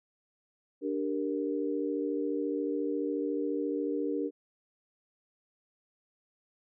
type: chord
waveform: sine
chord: G minor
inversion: second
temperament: equal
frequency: 293.7 / 392 / 466.2 Hz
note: D4 / G4 / Bb4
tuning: 0 / 0 / 0 cents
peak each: -32 / -35 / -34 dBFS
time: 0.81-4.31 s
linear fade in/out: 50 ms
effects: none

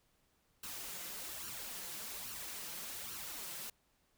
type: noise with flanger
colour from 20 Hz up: white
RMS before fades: -45 dBFS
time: 0.63-3.7 s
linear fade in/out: 5 ms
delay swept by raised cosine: 0.69 to 5.89 ms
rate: 1.2 Hz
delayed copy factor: +0.6
effects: pink hiss -75 dBFS RMS until 4.17 s

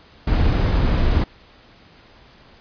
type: noise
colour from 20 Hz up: brown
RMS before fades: -17 dBFS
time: 0.27-1.24 s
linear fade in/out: 5 ms
effects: pink hiss -49 dBFS RMS until 2.6 s + resampled to 11025 Hz

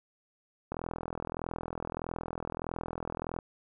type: click train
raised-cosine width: 1 ms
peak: -21 dBFS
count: 112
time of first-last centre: 0.72-3.388 s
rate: 41.6 Hz
effects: none

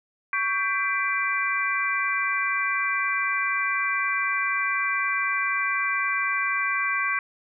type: tone cluster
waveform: sine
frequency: 1124 / 1573 / 2003 / 2356 Hz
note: C#6 / G6 / B6 / D7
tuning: +24 / +6 / +24 / +5 cents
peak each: -28 dBFS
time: 0.33-7.19 s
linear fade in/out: 2 ms
effects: none

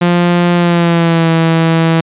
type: tone with pitch glide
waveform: sawtooth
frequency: 174.61 to 163.86 Hz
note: F3 to E3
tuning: 0 to -10 cents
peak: -4 dBFS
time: 0.01-2.01 s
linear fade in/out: 10 ms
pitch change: -110 cents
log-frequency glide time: 0.55-1.3 s
effects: resampled to 8000 Hz

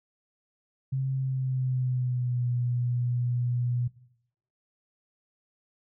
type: tone with pitch glide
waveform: sine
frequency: 133.2 to 122.14 Hz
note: C3 to B2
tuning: +31 to -19 cents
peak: -25 dBFS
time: 0.92-3.88 s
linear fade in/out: 10 ms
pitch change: -150 cents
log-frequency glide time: 1.14-2.46 s
effects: noise-tail reverb RT60 0.7 s tail -18 dB re dry

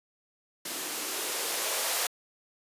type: noise with band-pass filter sweep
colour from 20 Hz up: violet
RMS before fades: -32 dBFS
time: 0.65-2.07 s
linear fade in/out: 5 ms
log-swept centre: 260 to 620 Hz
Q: 2
effects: resampled to 32000 Hz

